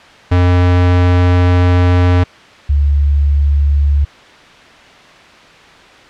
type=tone pair in turn; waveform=square / sine; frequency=89.3 / 71.62 Hz; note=F2 / D2; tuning=+39 / -43 cents; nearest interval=major third; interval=382 cents; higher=first; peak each=-8 dBFS; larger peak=neither; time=0.31-2.24 / 2.69-4.05 s; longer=first; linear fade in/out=10 ms; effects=white hiss -39 dBFS RMS until 6.09 s + low-pass 3000 Hz 12 dB/octave